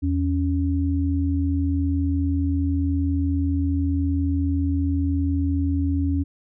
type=tone pair together; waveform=sine; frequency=82.7 / 278.2 Hz; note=E2 / C#4; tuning=+6 / +6 cents; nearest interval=octave + major sixth; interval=2100 cents; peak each=-21 / -23 dBFS; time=0.02-6.24 s; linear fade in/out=20 ms; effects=none